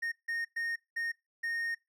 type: tone bursts at uneven times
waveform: triangle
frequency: 1848 Hz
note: A#6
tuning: 16 cents flat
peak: -30 dBFS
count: 5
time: 0.02-0.12 / 0.28-0.45 / 0.56-0.76 / 0.96-1.12 / 1.43-1.75 s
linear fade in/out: 10 ms
effects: noise-tail reverb RT60 0.2 s tail -21 dB re dry